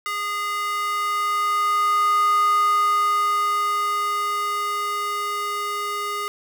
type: tone with high-pass filter sweep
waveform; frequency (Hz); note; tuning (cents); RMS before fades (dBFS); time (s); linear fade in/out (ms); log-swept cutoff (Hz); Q
square; 411; G#4; -18; -22; 0.06-6.28; 0; 1500 to 880; 6.5
effects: none